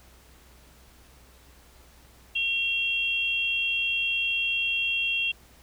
sine tone pair together, 2735 / 3236 Hz, F7 / G#7, -37 / -46 cents, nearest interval minor third, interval 291 cents, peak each -25 / -29 dBFS, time 2.35-5.32 s, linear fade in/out 10 ms, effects added 62 Hz sine -55 dBFS peak until 5.62 s + pink hiss -56 dBFS RMS until 5.62 s

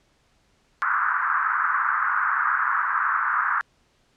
pink band-pass noise, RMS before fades -23 dBFS, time 0.82-3.61 s, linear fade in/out 0 ms, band 1100 to 1600 Hz, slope 48 dB/octave, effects pink hiss -64 dBFS RMS until 4.16 s + low-pass 7000 Hz 12 dB/octave

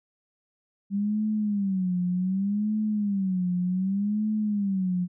sine tone with vibrato, 196 Hz, G3, in tune, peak -23 dBFS, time 0.9-5.08 s, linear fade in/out 50 ms, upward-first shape sine, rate 0.66 Hz, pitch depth 160 cents each way, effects none

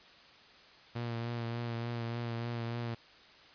sawtooth tone with vibrato, 117.5 Hz, A#2, 14 cents sharp, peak -31 dBFS, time 0.95-2.95 s, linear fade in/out 10 ms, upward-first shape triangle, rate 3.4 Hz, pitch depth 32 cents each way, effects white hiss -57 dBFS RMS until 3.54 s + resampled to 11025 Hz

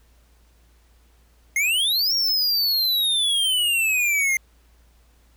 square exponential two-way sweep, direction up then down, 2093 to 5610 to 2093 Hz, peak -19 dBFS, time 1.56-4.37 s, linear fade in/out 2 ms, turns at 2.14 s, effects added 58 Hz sine -54 dBFS peak until 5.36 s + pink hiss -62 dBFS RMS until 5.36 s

